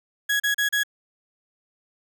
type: tone bursts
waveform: 35% pulse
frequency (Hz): 1667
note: G#6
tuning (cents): +6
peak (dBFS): -18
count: 4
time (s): 0.29-0.835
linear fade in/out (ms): 10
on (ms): 110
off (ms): 35
effects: none